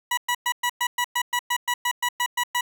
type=tone bursts; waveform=20% pulse; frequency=974 Hz; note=B5; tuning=24 cents flat; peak=-16 dBFS; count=15; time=0.11-2.61 s; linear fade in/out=5 ms; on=64 ms; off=110 ms; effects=none